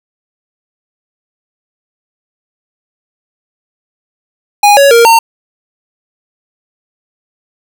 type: tone with pitch steps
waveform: square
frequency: 822 / 559 / 466.8 / 913 Hz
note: G#5 / C#5 / A#4 / A#5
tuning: -18 / +14 / +2 / -36 cents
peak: -3 dBFS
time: 4.63-5.19 s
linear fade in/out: 5 ms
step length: 140 ms
effects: none